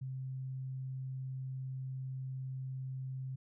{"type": "tone", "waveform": "sine", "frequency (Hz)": 131.3, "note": "C3", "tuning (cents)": 6, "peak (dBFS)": -38, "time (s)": [0.01, 3.36], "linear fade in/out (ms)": 10, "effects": []}